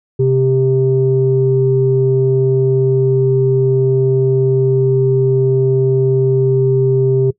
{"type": "tone pair together", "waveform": "sine", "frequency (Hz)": [131.2, 394.2], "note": ["C3", "G4"], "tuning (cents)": [5, 10], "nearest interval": "octave + perfect fifth", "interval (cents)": 1905, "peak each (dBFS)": -12, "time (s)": [0.19, 7.31], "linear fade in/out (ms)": 10, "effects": ["noise-tail reverb RT60 0.1 s tail -20 dB re dry", "tanh soft clip ceiling -2 dBFS"]}